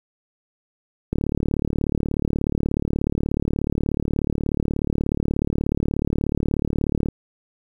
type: click train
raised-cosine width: 3 ms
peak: -9 dBFS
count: 219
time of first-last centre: 1.13-7.086 s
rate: 36.6 Hz
effects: 8-bit